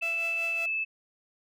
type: tone with pitch glide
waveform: sine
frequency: 2637 to 2619 Hz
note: E7 to E7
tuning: 0 to -12 cents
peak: -27 dBFS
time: 0.01-0.85 s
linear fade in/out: 20 ms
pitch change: -12 cents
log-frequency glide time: 0.51-0.7 s
type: tone with tremolo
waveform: sawtooth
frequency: 671 Hz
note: E5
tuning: 31 cents sharp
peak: -33 dBFS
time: 0.02-0.66 s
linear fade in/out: 5 ms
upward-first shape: triangle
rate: 5.3 Hz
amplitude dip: 65%
effects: none